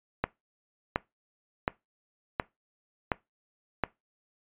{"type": "click train", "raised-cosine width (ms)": 0.5, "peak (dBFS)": -10, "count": 6, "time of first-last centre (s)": [0.24, 3.837], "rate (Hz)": 1.39, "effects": ["noise-tail reverb RT60 0.2 s tail -21 dB re dry", "resampled to 8000 Hz"]}